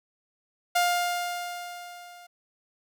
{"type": "tone with level ramp", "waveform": "sawtooth", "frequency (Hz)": 705, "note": "F5", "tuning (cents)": 16, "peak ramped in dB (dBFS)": [-16, -43], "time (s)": [0.75, 2.27], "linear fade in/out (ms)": 10, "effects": []}